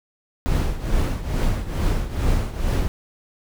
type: noise with tremolo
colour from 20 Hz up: brown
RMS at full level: -18 dBFS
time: 0.46-2.88 s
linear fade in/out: 0 ms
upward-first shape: triangle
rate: 2.3 Hz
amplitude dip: 80%
effects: none